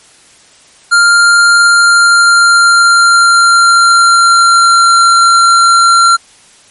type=tone with pitch glide; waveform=square; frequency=1398 to 1372.4 Hz; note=F6 to F6; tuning=+1 to -31 cents; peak=-4 dBFS; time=0.91-6.17 s; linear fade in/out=20 ms; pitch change=-32 cents; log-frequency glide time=1.5-5.05 s; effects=white hiss -42 dBFS RMS until 6.7 s + MP3 48 kbps